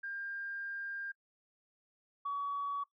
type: tone pair in turn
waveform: sine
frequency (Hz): 1600 / 1131.4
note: G6 / C#6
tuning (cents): +35 / +35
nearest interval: tritone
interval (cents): 600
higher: first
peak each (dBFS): -38 / -33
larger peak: second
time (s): 0.03-1.12 / 2.25-2.84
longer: first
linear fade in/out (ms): 10
effects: noise-tail reverb RT60 0.1 s tail -20 dB re dry + tanh soft clip ceiling -29 dBFS